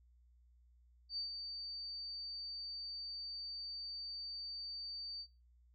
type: tone with ADSR envelope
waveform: sine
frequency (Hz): 4604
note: D8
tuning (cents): -35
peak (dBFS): -37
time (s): 1.09-5.27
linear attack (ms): 82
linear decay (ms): 120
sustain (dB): -6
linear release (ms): 68
effects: noise-tail reverb RT60 0.3 s tail -19 dB re dry + added 60 Hz sine -64 dBFS peak until 5.74 s